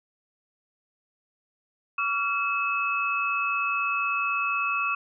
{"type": "tone cluster", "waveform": "sine", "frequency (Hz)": [1140, 1376, 2590], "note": ["C#6", "F6", "E7"], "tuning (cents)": [48, -26, -31], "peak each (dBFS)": [-28, -30, -27], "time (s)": [1.98, 4.95], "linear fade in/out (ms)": 5, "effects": []}